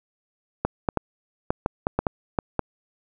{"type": "clicks", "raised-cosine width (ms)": 1, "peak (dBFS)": -7, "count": 10, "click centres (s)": [0.65, 0.888, 0.973, 1.505, 1.661, 1.869, 1.99, 2.068, 2.388, 2.593], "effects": []}